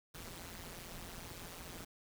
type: noise with amplitude modulation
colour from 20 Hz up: pink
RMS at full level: -45 dBFS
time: 0.14-1.85 s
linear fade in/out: 10 ms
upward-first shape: sine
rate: 173 Hz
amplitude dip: 85%
effects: none